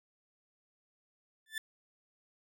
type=tone with exponential growth; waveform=30% pulse; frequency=1760 Hz; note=A6; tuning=in tune; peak=-29 dBFS; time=1.46-1.58 s; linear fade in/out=2 ms; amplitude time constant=24 ms; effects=none